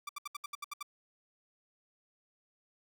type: tone bursts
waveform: sawtooth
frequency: 1172 Hz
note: D6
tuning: 4 cents flat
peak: -34 dBFS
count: 9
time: 0.07-0.828 s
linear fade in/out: 5 ms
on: 22 ms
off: 70 ms
effects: none